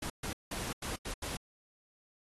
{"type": "noise bursts at uneven times", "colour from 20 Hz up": "pink", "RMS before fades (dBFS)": -39, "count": 6, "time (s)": [[0.02, 0.1], [0.23, 0.33], [0.51, 0.73], [0.82, 0.96], [1.05, 1.14], [1.22, 1.37]], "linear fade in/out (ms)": 5, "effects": ["AAC 32 kbps"]}